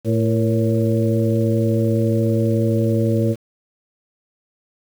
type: harmonic tone with a mistuned harmonic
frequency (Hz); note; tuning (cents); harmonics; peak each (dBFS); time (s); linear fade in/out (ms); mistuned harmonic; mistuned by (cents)
111.9; A2; +30; 1 / 2 / 3 / 4 / 5; -18 / -21 / -23 / -24 / -25; 0.04-3.36; 50; 4; +69
effects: 7-bit